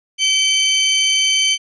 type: tone pair together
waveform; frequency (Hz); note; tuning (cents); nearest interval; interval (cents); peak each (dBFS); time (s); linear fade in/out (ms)
30% pulse; 2300 / 3078; D7 / G7; -37 / -32; perfect fourth; 505; -17 / -11; 0.18-1.58; 50
effects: resampled to 22050 Hz